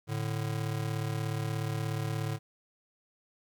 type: tone pair together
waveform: square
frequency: 110.4 / 147.2 Hz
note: A2 / D3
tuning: +6 / +4 cents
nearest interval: perfect fourth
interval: 498 cents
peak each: -34 / -35 dBFS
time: 0.07-2.39 s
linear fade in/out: 50 ms
effects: 11-bit